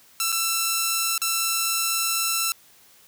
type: tone with dropouts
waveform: 5% pulse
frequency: 1338 Hz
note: E6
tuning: 25 cents sharp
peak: -10 dBFS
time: 0.2-2.52 s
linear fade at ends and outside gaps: 1 ms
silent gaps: 0.32-0.325 / 1.179-1.217 s
effects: white hiss -54 dBFS RMS until 3.07 s + high-pass 60 Hz 12 dB/octave